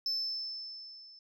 sine tone with level ramp, 5274 Hz, E8, in tune, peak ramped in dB -27 to -52 dBFS, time 0.06-1.19 s, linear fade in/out 2 ms, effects tanh soft clip ceiling -28 dBFS

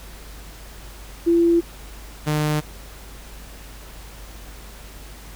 sine / sawtooth tone pair in turn, 339.1 / 151.37 Hz, E4 / D#3, +49 / -47 cents, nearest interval octave + major second, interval 1396 cents, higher first, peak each -13 / -15 dBFS, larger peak first, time 1.26-1.61 / 2.26-2.61 s, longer neither, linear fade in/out 20 ms, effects added 50 Hz sine -39 dBFS peak until 5.35 s + pink hiss -43 dBFS RMS until 5.35 s

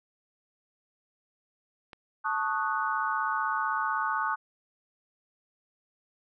click, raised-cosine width 0.3 ms, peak -28 dBFS, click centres 1.932 s
sine chord, D# half-diminished seventh, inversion second, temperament equal, 880 / 1108.7 / 1244.5 / 1480 Hz, A5 / C#6 / D#6 / F#6, 0 / 0 / 0 / 0 cents, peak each -32 dBFS, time 2.24-4.36 s, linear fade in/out 20 ms
effects none

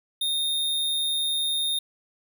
square tone, 3675 Hz, A#7, 25 cents flat, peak -24 dBFS, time 0.21-1.79 s, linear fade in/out 5 ms, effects none

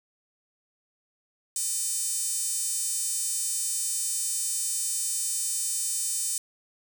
5% pulse tone with high-pass filter, 610 Hz, D#5, 34 cents flat, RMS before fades -29 dBFS, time 1.56-6.38 s, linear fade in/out 2 ms, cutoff 8900 Hz, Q 2.2, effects none

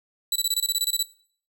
20% pulse tone bursts, 3951 Hz, B7, in tune, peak -15 dBFS, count 12, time 0.32-1.028 s, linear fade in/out 2 ms, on 37 ms, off 24 ms, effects noise-tail reverb RT60 0.5 s tail -19 dB re dry

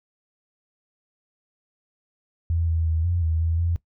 sine tone with pitch steps, 83.4 / 81.7 / 80.6 / 87.1 / 80.7 / 82.3 / 85 Hz, E2 / E2 / E2 / F2 / E2 / E2 / F2, +21 / -15 / -38 / -4 / -36 / -2 / -46 cents, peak -20 dBFS, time 2.5-3.76 s, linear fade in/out 0 ms, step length 180 ms, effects noise-tail reverb RT60 0.1 s tail -19 dB re dry

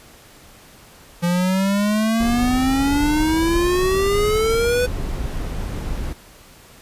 square exponential sweep, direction up, 171.7 to 502 Hz, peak -17 dBFS, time 1.22-4.87 s, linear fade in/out 20 ms
brown noise, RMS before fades -25 dBFS, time 2.2-6.13 s, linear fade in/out 5 ms
effects pink hiss -46 dBFS RMS until 6.81 s + resampled to 32000 Hz

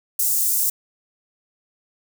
white high-pass noise, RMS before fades -20 dBFS, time 0.19-0.7 s, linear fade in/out 5 ms, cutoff 6700 Hz, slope 24 dB/octave, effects none

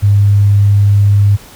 sine tone, 101.3 Hz, G#2, 43 cents flat, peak -5 dBFS, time 0.02-1.37 s, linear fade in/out 20 ms, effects pink hiss -37 dBFS RMS until 1.55 s

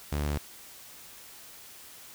sawtooth tone, 73.42 Hz, D2, in tune, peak -24 dBFS, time 0.12-0.38 s, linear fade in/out 5 ms, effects white hiss -49 dBFS RMS until 2.14 s

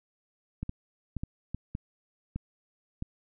clicks, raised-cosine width 5 ms, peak -21 dBFS, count 8, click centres 0.63 / 0.694 / 1.167 / 1.235 / 1.546 / 1.751 / 2.36 / 3.024 s, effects none

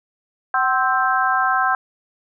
harmonic tone with a mistuned harmonic, 262.4 Hz, C4, 5 cents sharp, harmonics 3 / 4 / 5 / 6, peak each -21 / -21 / -21 / -21 dBFS, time 0.54-1.75 s, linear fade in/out 2 ms, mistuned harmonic 3, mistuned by -60 cents, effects none

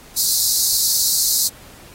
pink high-pass noise, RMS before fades -18 dBFS, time 0.16-1.49 s, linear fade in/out 20 ms, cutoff 4000 Hz, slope 96 dB/octave, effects pink hiss -44 dBFS RMS until 1.94 s + AAC 48 kbps

